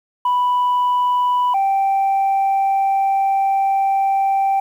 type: tone pair in turn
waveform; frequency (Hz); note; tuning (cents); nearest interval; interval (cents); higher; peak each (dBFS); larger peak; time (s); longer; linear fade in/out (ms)
sine; 987.8 / 782; B5 / G5; 0 / -4; major third; 404; first; -12; neither; 0.25-1.54 / 1.54-4.6; second; 5
effects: tanh soft clip ceiling -12 dBFS + 8-bit